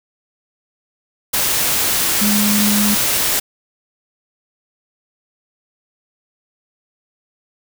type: tone in noise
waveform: sine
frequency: 207.7 Hz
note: G#3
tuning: in tune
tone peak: -15 dBFS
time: 2.21-2.95 s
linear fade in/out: 10 ms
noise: white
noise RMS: -17 dBFS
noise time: 1.33-3.4 s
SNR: -1 dB
effects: none